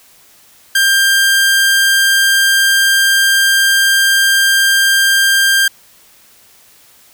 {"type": "tone", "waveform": "sawtooth", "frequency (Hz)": 1591, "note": "G6", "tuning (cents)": 25, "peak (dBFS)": -5, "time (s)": [0.75, 5.68], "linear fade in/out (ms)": 5, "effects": ["white hiss -46 dBFS RMS until 7.13 s"]}